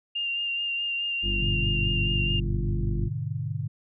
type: tone with vibrato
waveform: sine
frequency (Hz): 2794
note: F7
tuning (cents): 0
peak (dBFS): -26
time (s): 0.15-2.4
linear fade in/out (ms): 10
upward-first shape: sine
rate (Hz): 4.7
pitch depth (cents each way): 19
type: harmonic tone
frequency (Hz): 49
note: G1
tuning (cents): 0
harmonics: 1 / 2 / 4 / 5 / 6 / 7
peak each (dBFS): -27 / -34 / -35 / -43 / -48 / -37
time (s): 1.22-3.1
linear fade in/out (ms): 50
type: chord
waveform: sine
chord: G# diminished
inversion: none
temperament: just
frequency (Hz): 103.83 / 124.59 / 149.51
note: G#2 / B2 / D3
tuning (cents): 0 / +16 / +31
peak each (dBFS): -32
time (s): 1.39-3.68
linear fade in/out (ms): 10
effects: none